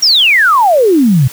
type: exponential sweep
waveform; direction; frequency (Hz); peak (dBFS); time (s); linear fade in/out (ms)
sine; down; 5800 to 118.8; -5; 0.02-1.28; 10
effects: white hiss -31 dBFS RMS until 1.32 s